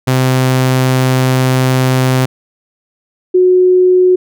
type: tone pair in turn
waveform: sawtooth / sine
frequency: 129.4 / 366 Hz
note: C3 / F#4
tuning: -19 / -19 cents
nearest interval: octave + tritone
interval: 1800 cents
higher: second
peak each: -5 dBFS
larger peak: neither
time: 0.07-2.26 / 3.34-4.16 s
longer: first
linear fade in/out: 10 ms
effects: none